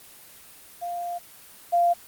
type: tone pair in turn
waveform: sine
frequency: 698 / 694.1 Hz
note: F5 / F5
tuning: -1 / -11 cents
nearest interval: unison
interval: 10 cents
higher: first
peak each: -28 / -17 dBFS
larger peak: second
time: 0.81-1.19 / 1.72-1.94 s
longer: first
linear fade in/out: 20 ms
effects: white hiss -48 dBFS RMS until 2.07 s + Opus 24 kbps